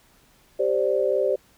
sine chord, G suspended fourth, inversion none, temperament equal, 392 / 523.3 / 587.3 Hz, G4 / C5 / D5, 0 / 0 / 0 cents, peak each -24 / -23 / -24 dBFS, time 0.59-1.36 s, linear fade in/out 10 ms, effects pink hiss -58 dBFS RMS until 1.57 s

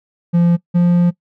triangle tone pair in turn, 172.1 / 174.81 Hz, F3 / F3, -25 / +2 cents, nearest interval unison, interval 27 cents, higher second, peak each -7 dBFS, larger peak neither, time 0.33-0.57 / 0.74-1.11 s, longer second, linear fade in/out 20 ms, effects noise-tail reverb RT60 0.1 s tail -20 dB re dry

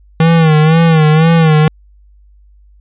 square tone with vibrato, 159.6 Hz, D#3, 44 cents sharp, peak -6 dBFS, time 0.2-1.68 s, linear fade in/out 2 ms, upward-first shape sine, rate 2 Hz, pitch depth 76 cents each way, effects added 50 Hz sine -41 dBFS peak until 2.8 s + resampled to 8000 Hz

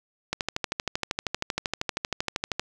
click train, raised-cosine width 0.2 ms, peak -9 dBFS, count 30, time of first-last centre 0.33-2.596 s, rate 12.8 Hz, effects none

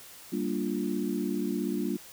sine chord, G minor seventh, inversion none, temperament equal, 196 / 233.1 / 293.7 / 349.2 Hz, G3 / Bb3 / D4 / F4, 0 / 0 / 0 / 0 cents, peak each -33 / -33 / -33 / -34 dBFS, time 0.32-1.97 s, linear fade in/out 10 ms, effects white hiss -49 dBFS RMS until 2.12 s

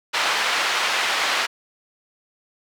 pink band-pass noise, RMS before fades -22 dBFS, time 0.13-1.47 s, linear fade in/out 20 ms, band 990 to 4200 Hz, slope 12 dB/octave, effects none

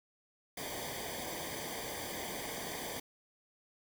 pink noise with comb filter, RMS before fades -41 dBFS, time 0.57-3 s, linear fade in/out 5 ms, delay 0.74 ms, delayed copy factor -0.85, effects none

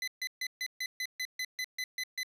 25% pulse tone bursts, 2017 Hz, B6, 36 cents sharp, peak -29 dBFS, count 12, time 0.02-2.232 s, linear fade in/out 2 ms, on 56 ms, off 140 ms, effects low-pass 12000 Hz 12 dB/octave + 11-bit

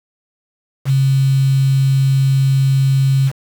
sine tone with quantisation, 135 Hz, C#3, 45 cents flat, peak -10 dBFS, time 0.85-3.32 s, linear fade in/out 50 ms, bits 5, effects none

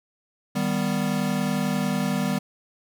square chord, Eb augmented, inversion none, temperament equal, 155.56 / 196 / 246.9 Hz, Eb3 / G3 / B3, 0 / 0 / 0 cents, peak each -30 / -26 / -28 dBFS, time 0.55-2.39 s, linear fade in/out 10 ms, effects none

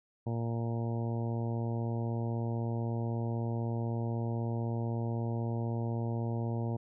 harmonic tone, 116.1 Hz, A#2, 7 cents flat, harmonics 1 / 2 / 3 / 4 / 5 / 6 / 7 / 8, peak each -32 / -38 / -42 / -44 / -46 / -48 / -49 / -50 dBFS, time 0.26-6.77 s, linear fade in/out 10 ms, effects none

